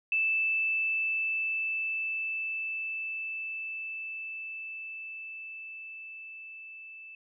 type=tone with level ramp; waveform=sine; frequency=2637 Hz; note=E7; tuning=in tune; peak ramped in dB=-24 to -44 dBFS; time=0.12-7.15 s; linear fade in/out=2 ms; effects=none